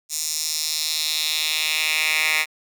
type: tone with high-pass filter sweep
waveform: 10% pulse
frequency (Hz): 155.56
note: D#3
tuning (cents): 0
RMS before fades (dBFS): -23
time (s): 0.09-2.46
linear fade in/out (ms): 50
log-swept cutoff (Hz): 6600 to 2000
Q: 2.2
effects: none